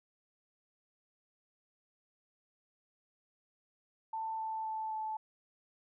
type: tone with pitch steps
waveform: sine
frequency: 888 / 882.4 / 876.8 / 871.2 Hz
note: A5 / A5 / A5 / A5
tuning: +16 / +5 / -6 / -17 cents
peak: -35 dBFS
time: 4.13-5.17 s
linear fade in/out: 5 ms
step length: 260 ms
effects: none